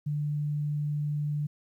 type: tone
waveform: sine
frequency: 147.9 Hz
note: D3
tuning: 13 cents sharp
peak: -27 dBFS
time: 0.06-1.47 s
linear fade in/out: 10 ms
effects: 11-bit